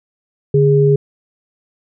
sine tone pair together, 145 / 411.3 Hz, D3 / G#4, -22 / -17 cents, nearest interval octave + tritone, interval 1805 cents, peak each -11 dBFS, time 0.54-0.96 s, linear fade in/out 5 ms, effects none

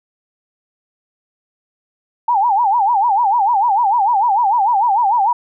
sine tone with vibrato, 871 Hz, A5, 18 cents flat, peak -11 dBFS, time 2.28-5.33 s, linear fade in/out 5 ms, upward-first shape sine, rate 6.7 Hz, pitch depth 210 cents each way, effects none

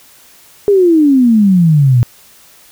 sine exponential sweep, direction down, 416.4 to 116.54 Hz, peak -5 dBFS, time 0.68-2.03 s, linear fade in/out 0 ms, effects white hiss -43 dBFS RMS until 2.71 s

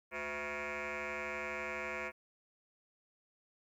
sine tone with frequency modulation, 1400 Hz, F6, 4 cents sharp, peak -35 dBFS, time 0.11-2.12 s, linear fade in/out 50 ms, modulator 148 Hz, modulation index 7.3, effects tanh soft clip ceiling -36 dBFS + 12-bit

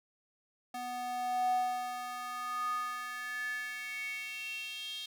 square tone with high-pass filter sweep, 246.9 Hz, B3, in tune, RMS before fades -37 dBFS, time 0.74-5.06 s, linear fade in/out 5 ms, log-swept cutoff 530 to 3400 Hz, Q 8.1, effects none

